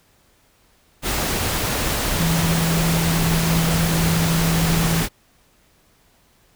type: tone in noise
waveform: sine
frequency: 164.81 Hz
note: E3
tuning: in tune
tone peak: -18 dBFS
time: 2.17-5.05 s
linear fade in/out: 50 ms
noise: pink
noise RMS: -22 dBFS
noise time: 1.02-5.09 s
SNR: +1 dB
effects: pink hiss -58 dBFS RMS until 6.55 s